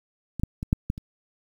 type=clicks; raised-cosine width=5 ms; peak=-19 / -10 / -18 / -7 / -12 / -24 dBFS; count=6; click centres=0.397 / 0.435 / 0.629 / 0.729 / 0.901 / 0.979 s; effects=8-bit